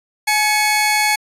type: tone pair together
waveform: sawtooth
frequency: 847 / 2211 Hz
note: G#5 / C#7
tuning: +34 / -5 cents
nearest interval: octave + perfect fourth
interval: 1661 cents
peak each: -13 dBFS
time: 0.27-1.16 s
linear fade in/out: 10 ms
effects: resampled to 32000 Hz